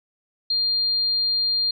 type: tone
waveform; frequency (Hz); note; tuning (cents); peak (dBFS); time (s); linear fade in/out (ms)
sine; 4200; C8; +6; -19; 0.5-1.71; 5
effects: none